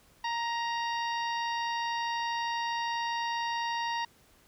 harmonic tone with a mistuned harmonic, 932.3 Hz, A#5, in tune, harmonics 1 / 2 / 3 / 4 / 5 / 6, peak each -31 / -37 / -41 / -43 / -45 / -47 dBFS, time 0.24-4.05 s, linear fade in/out 5 ms, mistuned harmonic 2, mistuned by +19 cents, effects pink hiss -62 dBFS RMS until 4.47 s

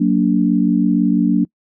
sine chord, Gb augmented, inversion none, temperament just, 185 / 231.2 / 289.1 Hz, Gb3 / Bb3 / D4, 0 / -14 / -27 cents, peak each -16 dBFS, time 0-1.45 s, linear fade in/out 10 ms, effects noise-tail reverb RT60 0.1 s tail -26 dB re dry

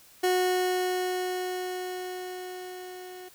30% pulse tone with level ramp, 365.8 Hz, F#4, 20 cents flat, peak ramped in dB -19 to -39 dBFS, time 0.23-3.29 s, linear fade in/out 10 ms, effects white hiss -55 dBFS RMS until 3.34 s

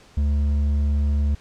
sine tone with hard clipping, 72.5 Hz, D2, 22 cents flat, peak -19 dBFS, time 0.17-1.35 s, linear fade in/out 5 ms, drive 5 dB, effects pink hiss -51 dBFS RMS until 1.4 s + low-pass 7000 Hz 12 dB/octave

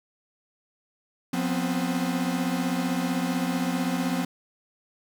45% pulse tone cluster, 178 / 247.3 / 263 Hz, F3 / B3 / C4, +33 / +3 / +9 cents, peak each -29 dBFS, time 1.33-4.25 s, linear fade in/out 5 ms, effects 9-bit

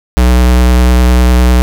square tone with vibrato, 61.74 Hz, B1, in tune, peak -5 dBFS, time 0.17-1.62 s, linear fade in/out 0 ms, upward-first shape sine, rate 9.9 Hz, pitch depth 16 cents each way, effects none

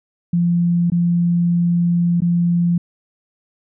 sine tone with dropouts, 172.7 Hz, F3, 19 cents flat, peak -13 dBFS, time 0.33-2.78 s, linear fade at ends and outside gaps 5 ms, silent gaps 0.901-0.919 / 2.205-2.219 s, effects none

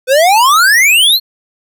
square exponential sweep, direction up, 493.9 to 4347 Hz, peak -6 dBFS, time 0.07-1.2 s, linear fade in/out 50 ms, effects none

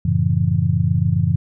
sine chord, F# minor seventh, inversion none, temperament just, 92.5 / 111 / 138.75 / 166.5 Hz, F#2 / A2 / C#3 / E3, 0 / +16 / +2 / +18 cents, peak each -20 dBFS, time 0.05-1.36 s, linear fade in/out 5 ms, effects none

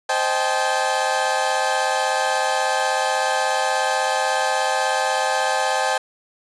30% pulse chord, A half-diminished seventh, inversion first, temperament equal with one note detuned, 523.3 / 622.3 / 784 / 860.4 Hz, C5 / Eb5 / G5 / A5, 0 / 0 / 0 / -39 cents, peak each -23 / -24 / -20 / -21 dBFS, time 0.09-5.98 s, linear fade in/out 5 ms, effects resampled to 22050 Hz + 8-bit

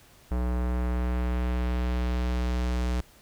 square tone with low-pass filter sweep, 61.3 Hz, B1, 12 cents flat, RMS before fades -27 dBFS, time 0.31-3.01 s, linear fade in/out 5 ms, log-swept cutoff 1200 to 8200 Hz, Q 0.79, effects pink hiss -56 dBFS RMS until 3.21 s

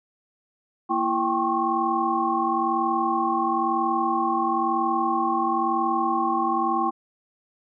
sine tone cluster, 233.4 / 333.5 / 784 / 1077 / 1118 Hz, A#3 / E4 / G5 / C6 / C#6, +2 / +20 / 0 / +50 / +14 cents, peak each -31 / -27 / -25 / -25 / -31 dBFS, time 0.89-6.91 s, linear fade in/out 20 ms, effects none

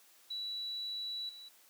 sine tone with level steps, 3934 Hz, B7, 7 cents flat, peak -37 / -48 dBFS, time 0.3-1.49 s, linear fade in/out 10 ms, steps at 1.29 s, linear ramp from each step 2 ms, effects white hiss -63 dBFS RMS until 1.69 s + high-pass 300 Hz 12 dB/octave

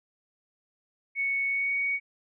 sine tone with pitch glide, 2217 to 2239 Hz, C#7 to C#7, 0 to +17 cents, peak -25 dBFS, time 1.15-2 s, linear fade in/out 50 ms, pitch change +17 cents, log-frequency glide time 1.48-1.75 s, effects none

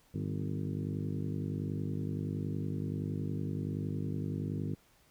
harmonic tone with a mistuned harmonic, 50.7 Hz, G#1, 41 cents flat, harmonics 2 / 3 / 4 / 5 / 6 / 7 / 8 / 9, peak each -38 / -37 / -42 / -41 / -44 / -46 / -51 / -51 dBFS, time 0.14-4.75 s, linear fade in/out 5 ms, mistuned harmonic 4, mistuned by -72 cents, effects pink hiss -66 dBFS RMS until 5.1 s

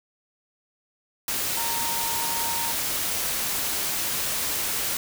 sine tone in noise, 925 Hz, A#5, 14 cents flat, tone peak -31 dBFS, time 1.57-2.72 s, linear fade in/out 2 ms, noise white, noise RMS -27 dBFS, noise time 1.28-4.97 s, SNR -7 dB, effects none

